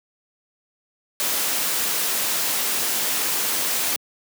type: noise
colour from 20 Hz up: white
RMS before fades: -23 dBFS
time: 1.2-3.96 s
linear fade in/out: 0 ms
effects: high-pass 200 Hz 12 dB/octave